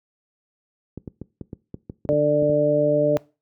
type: clicks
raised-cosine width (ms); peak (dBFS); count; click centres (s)
3; -19; 11; 0.976 / 1.077 / 1.216 / 1.412 / 1.531 / 1.743 / 1.898 / 2.052 / 2.127 / 2.425 / 2.497
type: harmonic tone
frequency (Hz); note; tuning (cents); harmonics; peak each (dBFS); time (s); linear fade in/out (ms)
148.1; D3; +15; 1 / 2 / 3 / 4; -26 / -24 / -23 / -18; 2.09-3.17; 0
effects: noise-tail reverb RT60 0.3 s tail -21 dB re dry + high-pass 80 Hz 12 dB/octave